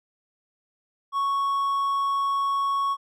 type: tone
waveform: triangle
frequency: 1108.7 Hz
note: C#6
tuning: in tune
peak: -20 dBFS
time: 1.12-2.97 s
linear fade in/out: 50 ms
effects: none